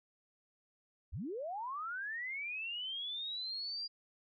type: linear sweep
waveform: sine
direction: up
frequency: 45.27 to 4821 Hz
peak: -38 dBFS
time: 1.12-3.88 s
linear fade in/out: 20 ms
effects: none